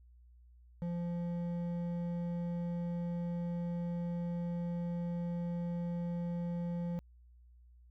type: tone with hard clipping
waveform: sine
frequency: 172.7 Hz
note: F3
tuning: 19 cents flat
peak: -36 dBFS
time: 0.82-6.99 s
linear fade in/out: 0 ms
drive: 8 dB
effects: added 60 Hz sine -57 dBFS peak until 7.9 s